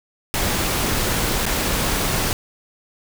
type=noise with dropouts; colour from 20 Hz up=pink; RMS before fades=-21 dBFS; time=0.34-2.33 s; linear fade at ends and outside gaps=0 ms; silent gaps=1.455-1.464 s; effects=none